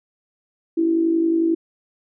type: tone with amplitude modulation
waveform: sine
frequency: 330 Hz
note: E4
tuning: 2 cents sharp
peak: -13 dBFS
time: 0.77-1.55 s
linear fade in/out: 10 ms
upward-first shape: sine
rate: 51.1 Hz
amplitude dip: 55%
effects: none